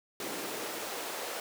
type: noise with high-pass filter sweep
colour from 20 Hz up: pink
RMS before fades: -38 dBFS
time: 0.2-1.4 s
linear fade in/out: 2 ms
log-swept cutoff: 300 to 550 Hz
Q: 1.5
effects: none